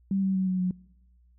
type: tone with pitch steps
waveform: sine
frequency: 194.5 / 191.38 / 188.31 / 185.29 / 182.32 Hz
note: G3 / G3 / F#3 / F#3 / F#3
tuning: -13 / -41 / +31 / +3 / -25 cents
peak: -23 dBFS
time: 0.11-0.71 s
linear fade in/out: 2 ms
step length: 120 ms
effects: noise-tail reverb RT60 1.0 s tail -24 dB re dry + added 60 Hz sine -57 dBFS peak until 1.38 s